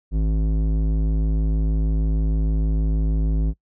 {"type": "tone with low-pass filter", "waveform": "square", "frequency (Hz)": 53.2, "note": "G#1", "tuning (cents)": 42, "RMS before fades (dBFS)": -20, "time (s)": [0.11, 3.54], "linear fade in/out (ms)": 50, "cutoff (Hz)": 260, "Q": 0.9, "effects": ["noise-tail reverb RT60 0.1 s tail -23 dB re dry"]}